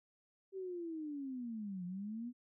sine linear two-way sweep, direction down then up, 389.9 to 174.61 to 249.1 Hz, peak -40 dBFS, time 0.52-2.33 s, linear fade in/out 50 ms, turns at 1.85 s, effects none

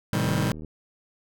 sawtooth chord, A half-diminished seventh, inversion none, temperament just, 110 / 132 / 158.4 / 198 Hz, A2 / C3 / Eb3 / G3, 0 / +16 / +31 / +18 cents, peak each -24 dBFS, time 0.13-0.52 s, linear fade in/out 0 ms
click train, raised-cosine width 3 ms, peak -27 dBFS, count 32, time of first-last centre 0.25-0.647 s, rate 78.1 Hz
effects none

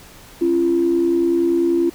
sine tone pair together, 271.4 / 341.7 Hz, C#4 / F4, -36 / -38 cents, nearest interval major third, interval 398 cents, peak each -21 / -14 dBFS, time 0.41-1.9 s, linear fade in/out 10 ms, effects tanh soft clip ceiling -7 dBFS + pink hiss -43 dBFS RMS until 1.94 s

